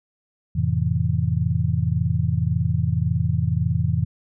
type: chord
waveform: sine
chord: F major seventh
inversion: none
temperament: just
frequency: 87.31 / 109.13 / 130.96 / 163.7 Hz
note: F2 / A2 / C3 / E3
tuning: 0 / -14 / +2 / -12 cents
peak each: -24 dBFS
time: 0.55-4.05 s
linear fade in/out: 10 ms
effects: none